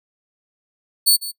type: tone with echo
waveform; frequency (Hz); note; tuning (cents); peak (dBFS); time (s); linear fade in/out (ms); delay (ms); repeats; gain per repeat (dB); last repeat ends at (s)
15% pulse; 4450; C#8; +6; -4; 1.06-1.17; 20; 150; 1; -15; 1.32
effects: noise-tail reverb RT60 0.1 s tail -25 dB re dry